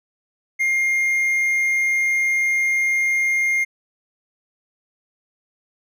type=tone; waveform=triangle; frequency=2121 Hz; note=C7; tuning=23 cents sharp; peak=-15 dBFS; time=0.59-3.65 s; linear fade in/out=20 ms; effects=none